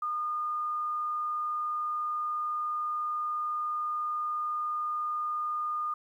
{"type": "tone", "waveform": "sine", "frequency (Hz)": 1219, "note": "D#6", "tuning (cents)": -36, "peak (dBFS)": -29, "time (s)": [0.02, 5.94], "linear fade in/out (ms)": 5, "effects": ["11-bit"]}